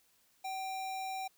sine tone with sample-and-hold, 764 Hz, G5, 45 cents flat, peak -36 dBFS, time 0.44-1.28 s, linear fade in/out 10 ms, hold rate 3150 Hz, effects white hiss -70 dBFS RMS until 1.37 s

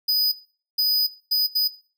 square tone bursts at uneven times, 4978 Hz, D#8, in tune, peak -18 dBFS, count 4, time 0.08-0.32 / 0.78-1.07 / 1.31-1.47 / 1.55-1.68 s, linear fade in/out 10 ms, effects noise-tail reverb RT60 0.4 s tail -18 dB re dry

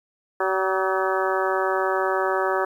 harmonic tone with a mistuned harmonic, 190 Hz, F#3, 46 cents sharp, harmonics 2 / 3 / 4 / 5 / 6 / 7 / 8 / 9, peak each -25 / -27 / -28 / -29 / -30 / -30 / -31 / -32 dBFS, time 0.4-2.65 s, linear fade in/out 5 ms, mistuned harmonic 7, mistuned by -61 cents, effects 9-bit

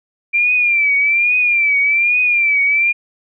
sine tone with vibrato, 2364 Hz, D7, 11 cents sharp, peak -11 dBFS, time 0.33-2.93 s, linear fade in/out 20 ms, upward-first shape triangle, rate 1.2 Hz, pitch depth 100 cents each way, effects none

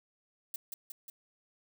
violet noise with echo, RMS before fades -38 dBFS, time 0.54-0.56 s, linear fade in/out 2 ms, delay 180 ms, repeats 3, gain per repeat -3 dB, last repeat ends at 1.1 s, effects none

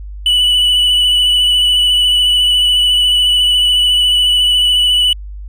triangle tone with vibrato, 2965 Hz, F#7, 3 cents sharp, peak -7 dBFS, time 0.26-5.13 s, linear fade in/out 2 ms, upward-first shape sine, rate 14 Hz, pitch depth 18 cents each way, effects added 50 Hz sine -25 dBFS peak until 5.48 s

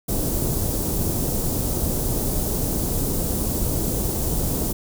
pink band-stop noise, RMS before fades -23 dBFS, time 0.08-4.73 s, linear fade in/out 10 ms, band 480 to 8800 Hz, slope 12 dB/octave, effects none

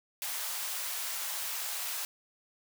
white high-pass noise, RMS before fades -36 dBFS, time 0.22-2.05 s, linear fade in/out 0 ms, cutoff 620 Hz, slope 24 dB/octave, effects none

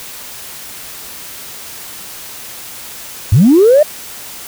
sine linear sweep, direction up, 85.2 to 622.3 Hz, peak -3 dBFS, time 3.32-3.83 s, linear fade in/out 5 ms, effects tanh soft clip ceiling 0 dBFS + white hiss -30 dBFS RMS until 4.47 s

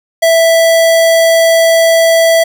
square tone, 659.3 Hz, E5, in tune, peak -6 dBFS, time 0.22-2.44 s, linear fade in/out 10 ms, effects none

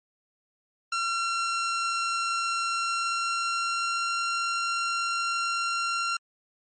sawtooth tone with pitch glide, 1365 to 1374.5 Hz, F6 to F6, -40 to -28 cents, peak -22 dBFS, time 0.92-6.17 s, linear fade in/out 5 ms, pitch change +12 cents, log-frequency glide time 2.7-4.17 s, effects MP3 32 kbps

